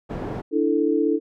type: low-pass noise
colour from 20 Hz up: white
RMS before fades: -30 dBFS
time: 0.09-0.42 s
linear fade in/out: 20 ms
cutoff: 480 Hz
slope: 12 dB/octave
type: chord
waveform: sine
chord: D suspended second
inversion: none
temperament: equal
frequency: 293.7 / 329.6 / 440 Hz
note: D4 / E4 / A4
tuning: 0 / 0 / 0 cents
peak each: -22 dBFS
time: 0.51-1.2 s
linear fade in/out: 50 ms
effects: none